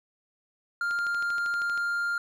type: tone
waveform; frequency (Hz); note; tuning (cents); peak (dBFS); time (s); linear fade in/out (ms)
triangle; 1400; F6; +4; -24; 0.81-2.18; 2
type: click train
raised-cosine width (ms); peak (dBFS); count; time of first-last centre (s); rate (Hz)
0.2; -25; 12; 0.91-1.776; 12.7
effects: none